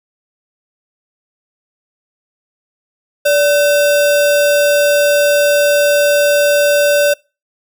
sine tone with sample-and-hold, 580 Hz, D5, 22 cents flat, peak -8 dBFS, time 3.25-7.14 s, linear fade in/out 10 ms, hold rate 2100 Hz, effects noise-tail reverb RT60 0.3 s tail -25 dB re dry

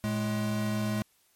square tone pair together, 112 / 211.2 Hz, A2 / G#3, +31 / +29 cents, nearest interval major seventh, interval 1098 cents, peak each -33 / -30 dBFS, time 0.04-1.02 s, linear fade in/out 0 ms, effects white hiss -67 dBFS RMS until 1.35 s + MP3 64 kbps

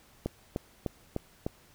click train, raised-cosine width 2 ms, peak -17 dBFS, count 5, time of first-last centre 0.26-1.465 s, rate 3.32 Hz, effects pink hiss -60 dBFS RMS until 1.74 s

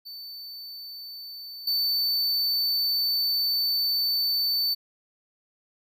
square tone with level steps, 4529 Hz, C#8, 36 cents sharp, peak -38 / -23 dBFS, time 0.05-4.75 s, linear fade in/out 20 ms, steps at 1.67 s, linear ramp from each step 5 ms, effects none

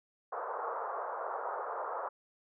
white band-pass noise, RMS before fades -38 dBFS, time 0.32-2.09 s, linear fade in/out 10 ms, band 440 to 1300 Hz, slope 48 dB/octave, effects none

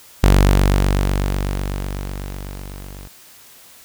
sawtooth tone with level ramp, 48.02 Hz, G1, 35 cents flat, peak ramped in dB -4 to -30 dBFS, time 0.23-3.08 s, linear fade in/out 10 ms, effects white hiss -45 dBFS RMS until 3.84 s

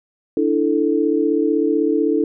sine chord, D suspended second, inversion none, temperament equal, 293.7 / 329.6 / 440 Hz, D4 / E4 / A4, 0 / 0 / 0 cents, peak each -19 dBFS, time 0.37-2.24 s, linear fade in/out 2 ms, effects none

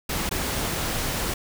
pink noise with dropouts, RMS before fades -27 dBFS, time 0.09-1.34 s, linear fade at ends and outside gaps 5 ms, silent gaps 0.293-0.311 s, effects none

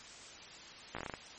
slowing click train, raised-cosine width 0.5 ms, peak -24 dBFS, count 8, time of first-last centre 0.95-1.138 s, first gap 16 ms, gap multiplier 1.17, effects white hiss -51 dBFS RMS until 1.38 s + MP3 32 kbps

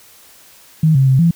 sine tone with pitch steps, 158 / 134.2 / 131.9 / 168.5 Hz, D#3 / C3 / C3 / E3, +27 / +44 / +14 / +38 cents, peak -8 dBFS, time 0.83-1.31 s, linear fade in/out 5 ms, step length 120 ms, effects white hiss -45 dBFS RMS until 1.35 s

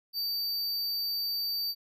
square tone, 4622 Hz, D8, 28 cents flat, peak -30 dBFS, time 0.13-1.75 s, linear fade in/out 50 ms, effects none

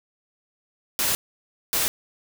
white noise bursts at uneven times, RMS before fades -23 dBFS, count 2, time 0.99-1.15 / 1.73-1.88 s, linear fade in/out 0 ms, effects none

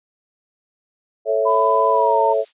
sine chord, A major, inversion none, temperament equal, 440 / 554.4 / 659.3 Hz, A4 / C#5 / E5, 0 / 0 / 0 cents, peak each -20 dBFS, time 1.25-2.45 s, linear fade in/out 50 ms
sine tone with pitch glide, 1001 to 912.6 Hz, B5 to A#5, +23 to -37 cents, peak -16 dBFS, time 1.45-2.34 s, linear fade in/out 20 ms, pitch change -160 cents, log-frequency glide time 1.9-2.21 s
violet noise, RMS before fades -34 dBFS, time 1.46-2.53 s, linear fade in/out 50 ms
effects resampled to 8000 Hz

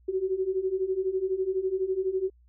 sine beating tone pair, 370 / 382 Hz, F#4 / G4, 0 / -45 cents, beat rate 12 Hz, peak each -30 / -27 dBFS, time 0.08-2.3 s, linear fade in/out 10 ms, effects added 60 Hz sine -56 dBFS peak until 2.48 s

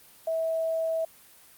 sine tone, 650 Hz, E5, 24 cents flat, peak -25 dBFS, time 0.27-1.05 s, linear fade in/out 5 ms, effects white hiss -54 dBFS RMS until 1.57 s + Opus 32 kbps

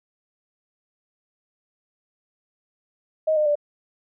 sine tone with pitch steps, 628 / 607.7 / 588 Hz, D#5 / D#5 / D5, +16 / -41 / +2 cents, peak -17 dBFS, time 3.27-3.555 s, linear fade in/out 10 ms, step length 95 ms, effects none

